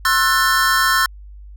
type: chord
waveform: square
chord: F# half-diminished seventh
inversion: second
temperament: just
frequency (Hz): 1065.6 / 1332 / 1480 / 1776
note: C6 / E6 / F#6 / A6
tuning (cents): +31 / +18 / 0 / +16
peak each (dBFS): -20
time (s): 0.05-1.06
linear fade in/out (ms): 2
effects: added 50 Hz sine -35 dBFS peak until 1.56 s